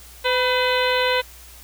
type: harmonic tone with a mistuned harmonic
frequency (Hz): 506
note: B4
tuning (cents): +42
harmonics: 1 / 2 / 3 / 4 / 5 / 6 / 7 / 8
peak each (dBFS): -21 / -24 / -26 / -27 / -28 / -29 / -29 / -30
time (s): 0.24-1.22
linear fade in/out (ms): 20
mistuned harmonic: 2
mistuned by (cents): -55
effects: added 60 Hz sine -45 dBFS peak until 1.63 s + white hiss -45 dBFS RMS until 1.63 s